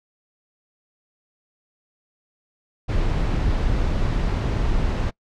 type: noise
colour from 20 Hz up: brown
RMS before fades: -21 dBFS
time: 2.88-5.11 s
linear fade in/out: 20 ms
effects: noise-tail reverb RT60 0.1 s tail -24 dB re dry + low-pass 5000 Hz 12 dB/octave